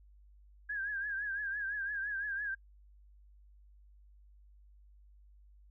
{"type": "tone with vibrato", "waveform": "sine", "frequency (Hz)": 1632, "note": "G#6", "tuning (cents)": -31, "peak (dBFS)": -34, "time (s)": [0.69, 2.55], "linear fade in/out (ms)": 10, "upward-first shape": "triangle", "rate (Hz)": 5.9, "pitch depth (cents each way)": 95, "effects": ["noise-tail reverb RT60 0.1 s tail -25 dB re dry", "added 50 Hz sine -57 dBFS peak until 5.7 s"]}